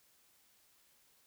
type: silence
effects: white hiss -69 dBFS RMS until 1.26 s